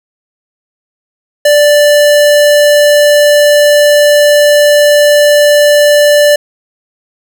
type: tone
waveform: square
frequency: 587.3 Hz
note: D5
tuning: in tune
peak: -4 dBFS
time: 1.45-6.36 s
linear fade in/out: 5 ms
effects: none